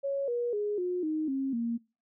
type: tone with pitch steps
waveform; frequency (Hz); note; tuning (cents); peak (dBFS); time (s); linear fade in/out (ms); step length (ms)
sine; 554.4 / 479.9 / 415.3 / 359.5 / 311.1 / 269.3 / 233.1; C#5 / B4 / G#4 / F#4 / D#4 / C#4 / A#3; 0 / -50 / 0 / -50 / 0 / -50 / 0; -28; 0.03-1.78; 20; 250
effects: noise-tail reverb RT60 0.3 s tail -23 dB re dry